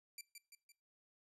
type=tone with echo; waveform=10% pulse; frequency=2349 Hz; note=D7; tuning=in tune; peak=-38 dBFS; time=0.18-0.21 s; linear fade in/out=2 ms; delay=170 ms; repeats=3; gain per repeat=-5 dB; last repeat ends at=0.72 s; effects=noise-tail reverb RT60 0.3 s tail -21 dB re dry + resampled to 32000 Hz